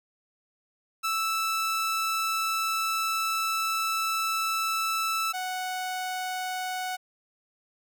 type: tone pair in turn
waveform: sawtooth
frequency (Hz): 1318.5 / 740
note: E6 / F#5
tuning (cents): 0 / 0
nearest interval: minor seventh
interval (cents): 1000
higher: first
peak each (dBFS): -22 / -26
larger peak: first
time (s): 1.03-5.33 / 5.33-6.97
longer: first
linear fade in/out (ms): 20
effects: none